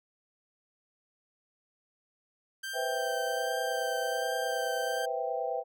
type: tone with vibrato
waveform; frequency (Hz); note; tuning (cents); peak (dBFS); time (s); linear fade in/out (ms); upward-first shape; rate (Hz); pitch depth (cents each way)
sawtooth; 1568; G6; 0; -32; 2.63-5.06; 10; triangle; 1.3; 18
type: chord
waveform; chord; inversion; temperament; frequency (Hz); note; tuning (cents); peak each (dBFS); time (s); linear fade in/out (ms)
sine; C major seventh; third; equal; 493.9 / 523.3 / 659.3 / 784; B4 / C5 / E5 / G5; 0 / 0 / 0 / 0; -35 / -37 / -35 / -35; 2.73-5.64; 50
effects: none